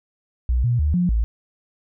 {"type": "tone with pitch steps", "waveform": "sine", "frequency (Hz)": [61.5, 120.8, 74.8, 177.4, 55.8], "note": ["B1", "B2", "D2", "F3", "A1"], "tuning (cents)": [-7, -38, 32, 27, 25], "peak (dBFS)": -16, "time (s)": [0.49, 1.24], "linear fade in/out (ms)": 0, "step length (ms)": 150, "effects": []}